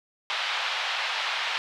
white band-pass noise, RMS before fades -29 dBFS, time 0.3-1.58 s, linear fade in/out 0 ms, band 700 to 3700 Hz, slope 24 dB/octave, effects none

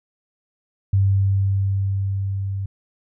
sine tone with level ramp, 97.8 Hz, G2, 4 cents flat, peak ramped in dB -13 to -23 dBFS, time 0.93-2.66 s, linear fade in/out 5 ms, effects none

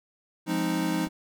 square chord, F minor seventh, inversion none, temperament equal with one note detuned, 175.12 / 207.7 / 261.6 / 311.1 Hz, F3 / Ab3 / C4 / Eb4, +5 / 0 / 0 / 0 cents, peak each -31 / -34 / -34 / -29 dBFS, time 0.46-1.09 s, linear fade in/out 50 ms
clicks, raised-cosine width 2 ms, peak -31 dBFS, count 2, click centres 1.069 / 1.072 s
effects none

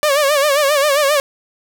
sawtooth tone with vibrato, 576 Hz, D5, 34 cents flat, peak -8 dBFS, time 0.03-1.2 s, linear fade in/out 0 ms, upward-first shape sine, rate 7.5 Hz, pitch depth 100 cents each way, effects none

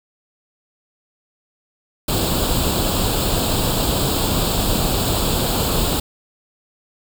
pink noise with comb filter, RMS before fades -19 dBFS, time 2.08-6 s, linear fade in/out 5 ms, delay 0.25 ms, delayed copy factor +0.75, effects none

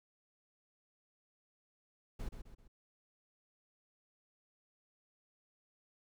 brown noise with echo, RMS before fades -40 dBFS, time 2.19-2.29 s, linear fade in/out 10 ms, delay 130 ms, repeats 3, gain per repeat -7 dB, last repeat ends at 2.68 s, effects none

